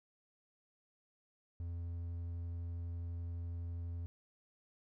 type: tone with vibrato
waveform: triangle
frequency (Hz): 85.4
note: F2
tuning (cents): -38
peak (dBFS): -37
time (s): 1.6-4.06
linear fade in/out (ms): 0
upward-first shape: triangle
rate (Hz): 12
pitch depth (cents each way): 8
effects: none